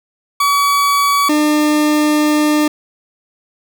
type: tone pair in turn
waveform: 40% pulse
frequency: 1137 / 301 Hz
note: C#6 / D4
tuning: +44 / +43 cents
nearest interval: octave + major seventh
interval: 2301 cents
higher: first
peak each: -10 dBFS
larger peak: neither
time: 0.4-1.29 / 1.29-2.68 s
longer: second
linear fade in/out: 5 ms
effects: none